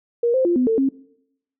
sine tone with pitch steps, 472.3 / 521 / 347 / 251.8 / 447.8 / 269.5 Hz, A#4 / C5 / F4 / B3 / A4 / C#4, +23 / -7 / -11 / +34 / +30 / -49 cents, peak -15 dBFS, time 0.23-0.89 s, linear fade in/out 5 ms, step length 110 ms, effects noise-tail reverb RT60 0.8 s tail -23 dB re dry

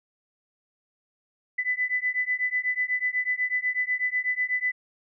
sine beating tone pair, 1995 / 2003.1 Hz, B6 / B6, +17 / +24 cents, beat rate 8.1 Hz, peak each -27 dBFS, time 1.58-4.72 s, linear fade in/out 10 ms, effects none

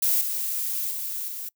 violet noise with level steps, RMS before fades -22 / -28 / -31 / -34 dBFS, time 0.02-1.49 s, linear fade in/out 5 ms, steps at 0.21 / 0.91 / 1.28 s, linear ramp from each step 2 ms, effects noise-tail reverb RT60 0.1 s tail -25 dB re dry

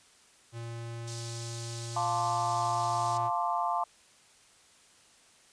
square tone, 116.54 Hz, A#2, in tune, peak -38 dBFS, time 0.52-3.31 s, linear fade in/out 50 ms
pink band-pass noise, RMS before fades -45 dBFS, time 1.07-3.18 s, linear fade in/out 10 ms, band 4000 to 8600 Hz, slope 24 dB/octave
sine chord, D minor seventh, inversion first, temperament equal, 698.5 / 880 / 1046.5 / 1174.7 Hz, F5 / A5 / C6 / D6, 0 / 0 / 0 / 0 cents, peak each -32 / -32 / -33 / -35 dBFS, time 1.96-3.84 s, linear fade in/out 5 ms
effects white hiss -60 dBFS RMS until 5.52 s + resampled to 22050 Hz

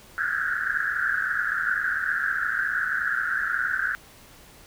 white band-pass noise, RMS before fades -26 dBFS, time 0.18-3.95 s, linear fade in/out 0 ms, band 1400 to 1700 Hz, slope 96 dB/octave, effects pink hiss -50 dBFS RMS until 4.66 s

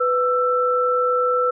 sine tone pair together, 497.4 / 1331 Hz, B4 / E6, +12 / +16 cents, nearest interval octave + perfect fourth, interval 1704 cents, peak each -19 dBFS, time 0-1.51 s, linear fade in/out 10 ms, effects none

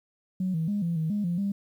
sine tone with pitch steps, 185.5 / 161.6 / 205.1 / 169.5 / 159.1 / 206.8 / 173.3 / 199.5 Hz, F#3 / E3 / G#3 / E3 / D#3 / G#3 / F3 / G3, +5 / -34 / -21 / +49 / +39 / -7 / -13 / +31 cents, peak -24 dBFS, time 0.4-1.52 s, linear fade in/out 5 ms, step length 140 ms, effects tanh soft clip ceiling -20 dBFS + 10-bit

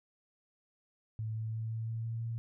sine tone with pitch steps, 110 / 110.83 / 111.66 / 112.51 / 113.35 / 114.21 / 115.07 Hz, A2 / A2 / A2 / A2 / A#2 / A#2 / A#2, 0 / +13 / +26 / +39 / -48 / -35 / -22 cents, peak -34 dBFS, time 1.19-2.38 s, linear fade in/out 0 ms, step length 170 ms, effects none

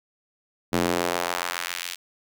square tone with high-pass filter sweep, 43.65 Hz, F1, in tune, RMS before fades -27 dBFS, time 0.72-1.96 s, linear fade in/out 20 ms, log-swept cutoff 220 to 3200 Hz, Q 1, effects none

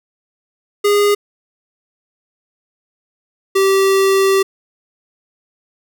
square tone pair in turn, 410.1 / 388.1 Hz, G#4 / G4, -22 / -17 cents, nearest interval minor second, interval 95 cents, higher first, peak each -11 dBFS, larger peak neither, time 0.84-1.15 / 3.55-4.43 s, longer second, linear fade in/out 10 ms, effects none

